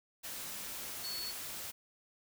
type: tone in noise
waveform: sine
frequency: 4412 Hz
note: C#8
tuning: 9 cents flat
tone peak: -39 dBFS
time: 1.03-1.32 s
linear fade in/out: 20 ms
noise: white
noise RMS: -43 dBFS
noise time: 0.23-1.72 s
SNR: +1 dB
effects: none